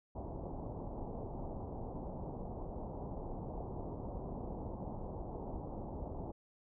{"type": "low-pass noise", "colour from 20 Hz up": "pink", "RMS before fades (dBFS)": -43, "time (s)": [0.15, 6.32], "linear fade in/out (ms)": 10, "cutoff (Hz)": 920, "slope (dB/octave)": 48, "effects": []}